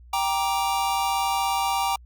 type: chord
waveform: square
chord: G minor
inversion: none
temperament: just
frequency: 784 / 940.8 / 1176 Hz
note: G5 / Bb5 / D6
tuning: 0 / +16 / +2 cents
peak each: -26 / -27 / -30 dBFS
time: 0.13-1.96 s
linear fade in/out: 5 ms
effects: added 60 Hz sine -45 dBFS peak until 2.05 s + Opus 48 kbps